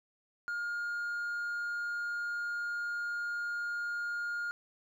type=tone with hard clipping; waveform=sine; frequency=1418 Hz; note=F6; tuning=26 cents sharp; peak=-34 dBFS; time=0.48-4.51 s; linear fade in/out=0 ms; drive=2 dB; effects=none